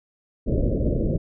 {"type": "low-pass noise", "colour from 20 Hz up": "pink", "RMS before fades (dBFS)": -22, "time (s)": [0.46, 1.18], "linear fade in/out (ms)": 20, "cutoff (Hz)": 610, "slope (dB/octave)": 96, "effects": []}